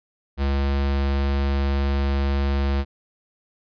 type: tone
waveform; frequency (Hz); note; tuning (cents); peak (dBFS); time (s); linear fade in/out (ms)
square; 69.3; C#2; 0; -20; 0.37-2.85; 50
effects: resampled to 11025 Hz